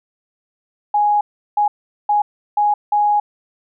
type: tone bursts at uneven times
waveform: sine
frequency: 830.6 Hz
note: G#5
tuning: in tune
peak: -12 dBFS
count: 5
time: 0.94-1.21 / 1.57-1.68 / 2.09-2.22 / 2.57-2.74 / 2.92-3.2 s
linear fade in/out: 5 ms
effects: none